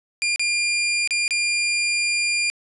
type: tone with dropouts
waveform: sawtooth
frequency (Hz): 2400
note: D7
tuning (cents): +37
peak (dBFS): -16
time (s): 0.22-2.5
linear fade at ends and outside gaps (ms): 0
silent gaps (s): 0.36-0.395 / 1.075-1.108 / 1.279-1.308
effects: resampled to 24000 Hz + 8-bit